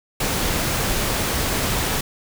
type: noise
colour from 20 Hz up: pink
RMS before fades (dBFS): -22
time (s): 0.2-2.01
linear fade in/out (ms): 5
effects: none